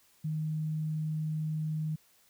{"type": "tone", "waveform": "sine", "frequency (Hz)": 155.56, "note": "D#3", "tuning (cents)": 0, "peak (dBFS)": -30, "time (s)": [0.24, 1.96], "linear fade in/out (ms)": 10, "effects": ["white hiss -65 dBFS RMS until 2.29 s"]}